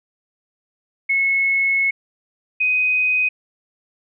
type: tone pair in turn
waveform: sine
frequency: 2188 / 2505 Hz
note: C#7 / D#7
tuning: -23 / +11 cents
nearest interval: major second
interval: 234 cents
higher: second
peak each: -15 dBFS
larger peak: neither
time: 1.09-1.91 / 2.6-3.29 s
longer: first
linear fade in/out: 10 ms
effects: none